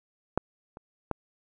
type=clicks; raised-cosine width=1 ms; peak=-10 / -29 / -14 dBFS; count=3; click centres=0.376 / 0.771 / 1.113 s; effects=none